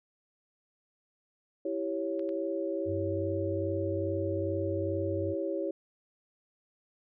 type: chord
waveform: sine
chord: C# diminished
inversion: first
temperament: equal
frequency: 329.6 / 392 / 554.4 Hz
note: E4 / G4 / C#5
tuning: 0 / 0 / 0 cents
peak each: -34 / -35 / -34 dBFS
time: 1.65-5.71 s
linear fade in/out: 5 ms
type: clicks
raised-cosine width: 0.3 ms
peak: -37 dBFS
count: 2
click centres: 2.194 / 2.291 s
type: tone with pitch glide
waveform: sine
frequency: 95.7 to 95.04 Hz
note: G2 to F#2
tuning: -41 to +47 cents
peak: -34 dBFS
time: 2.85-5.35 s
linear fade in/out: 50 ms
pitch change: -12 cents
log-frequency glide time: 3.44-5 s
effects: none